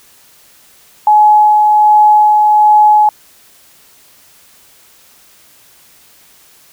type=tone with tremolo; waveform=sine; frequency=846 Hz; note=G#5; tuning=32 cents sharp; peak=-3 dBFS; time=1.07-3.09 s; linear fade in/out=2 ms; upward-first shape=sine; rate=1.3 Hz; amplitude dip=25%; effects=white hiss -45 dBFS RMS until 6.72 s